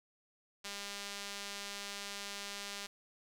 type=tone with band-pass filter; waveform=sawtooth; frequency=201.2 Hz; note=G3; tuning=45 cents sharp; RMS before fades=-44 dBFS; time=0.64-2.87 s; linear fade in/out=10 ms; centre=4800 Hz; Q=0.79; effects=10-bit